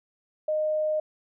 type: tone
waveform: sine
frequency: 616 Hz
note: D#5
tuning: 17 cents flat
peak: -23 dBFS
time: 0.48-1 s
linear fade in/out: 5 ms
effects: none